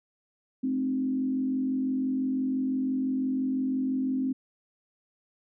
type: tone with frequency modulation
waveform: sine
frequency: 261.5 Hz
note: C4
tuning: 1 cent flat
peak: -25 dBFS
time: 0.63-4.33 s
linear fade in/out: 10 ms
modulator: 45.9 Hz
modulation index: 0.55
effects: none